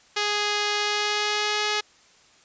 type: tone with pitch glide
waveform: 5% pulse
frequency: 415.3 to 420.6 Hz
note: G#4 to G#4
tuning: 0 to +22 cents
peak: -11 dBFS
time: 0.16-1.81 s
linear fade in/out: 10 ms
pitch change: +22 cents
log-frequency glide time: 0.76-1.63 s
effects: white hiss -56 dBFS RMS until 2.44 s + resampled to 16000 Hz